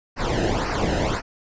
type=noise with flanger; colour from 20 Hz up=brown; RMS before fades=-23 dBFS; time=0.16-1.22 s; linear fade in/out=50 ms; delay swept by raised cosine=0.28 to 0.9 ms; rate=1.9 Hz; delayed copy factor=-0.8; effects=resampled to 16000 Hz